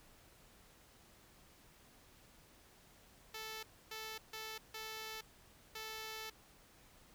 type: tone bursts at uneven times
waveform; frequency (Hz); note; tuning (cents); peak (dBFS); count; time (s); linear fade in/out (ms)
5% pulse; 439.1; A4; -4; -33; 5; 3.34-3.63 / 3.91-4.18 / 4.33-4.58 / 4.74-5.21 / 5.75-6.3; 5
effects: pink hiss -64 dBFS RMS until 7.14 s